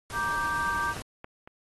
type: noise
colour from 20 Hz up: pink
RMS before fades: -40 dBFS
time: 0.1-1.02 s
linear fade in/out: 0 ms
type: chord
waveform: sine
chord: G minor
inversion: first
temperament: just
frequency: 940.8 / 1176 / 1568 Hz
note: Bb5 / D6 / G6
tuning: +16 / +2 / 0 cents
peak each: -33 / -30 / -30 dBFS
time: 0.12-0.95 s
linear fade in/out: 50 ms
type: clicks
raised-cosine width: 0.5 ms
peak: -30 / -22 / -25 / -30 dBFS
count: 4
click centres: 0.898 / 0.967 / 1.244 / 1.475 s
effects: AAC 32 kbps